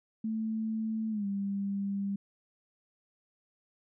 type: tone with pitch glide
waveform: sine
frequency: 220.5 to 198.73 Hz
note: A3 to G3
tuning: +4 to +24 cents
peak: -30 dBFS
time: 0.24-2.16 s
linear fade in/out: 5 ms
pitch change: -180 cents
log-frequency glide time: 1.1-1.26 s
effects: none